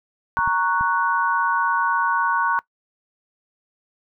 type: chord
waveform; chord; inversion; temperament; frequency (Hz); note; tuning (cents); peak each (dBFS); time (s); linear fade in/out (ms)
sine; F# major; first; equal; 932.3 / 1108.7 / 1480; A#5 / C#6 / F#6; 0 / 0 / 0; -22; 0.37-2.59; 0
type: clicks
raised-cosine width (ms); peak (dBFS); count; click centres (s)
5; -22; 3; 0.389 / 0.476 / 0.81
effects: noise-tail reverb RT60 0.1 s tail -21 dB re dry